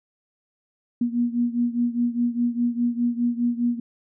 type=beating tone pair; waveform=sine; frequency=237.9 / 242.8 Hz; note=A#3 / B3; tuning=+35 / -29 cents; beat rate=4.9 Hz; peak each=-22 / -25 dBFS; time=1.01-3.8 s; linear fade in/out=5 ms; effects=none